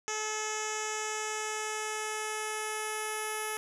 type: tone with low-pass filter sweep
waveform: 10% pulse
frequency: 430.9 Hz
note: A4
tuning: 36 cents flat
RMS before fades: -35 dBFS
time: 0.08-3.57 s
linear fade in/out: 0 ms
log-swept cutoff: 6700 to 11000 Hz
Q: 3.7
effects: none